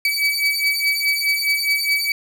30% pulse beating tone pair, 2283 / 2287.8 Hz, D7 / D7, -50 / -46 cents, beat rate 4.8 Hz, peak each -18 dBFS, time 0.05-2.12 s, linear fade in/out 2 ms, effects none

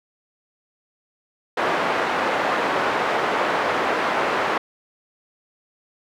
pink band-pass noise, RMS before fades -22 dBFS, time 1.57-4.58 s, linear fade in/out 5 ms, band 480 to 1700 Hz, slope 12 dB/octave, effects none

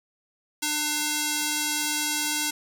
square tone with band-pass filter, 299.6 Hz, D4, 35 cents sharp, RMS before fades -27 dBFS, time 0.62-2.51 s, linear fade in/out 10 ms, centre 8300 Hz, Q 0.64, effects none

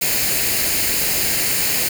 white noise with comb filter, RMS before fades -19 dBFS, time 0.01-1.89 s, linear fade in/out 10 ms, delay 0.43 ms, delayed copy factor +0.55, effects none

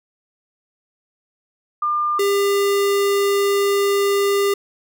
sine / square tone pair in turn, 1200 / 400.5 Hz, D6 / G4, +37 / +37 cents, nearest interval octave + perfect fifth, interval 1900 cents, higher first, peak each -17 / -16 dBFS, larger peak second, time 1.82-2.19 / 2.19-4.54 s, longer second, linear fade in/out 5 ms, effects none

